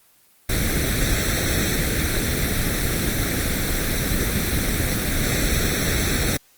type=noise with comb filter; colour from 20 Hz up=pink; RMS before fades=-21 dBFS; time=0.49-6.37 s; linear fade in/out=5 ms; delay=0.51 ms; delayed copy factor=+0.8; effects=white hiss -56 dBFS RMS until 6.57 s + Opus 24 kbps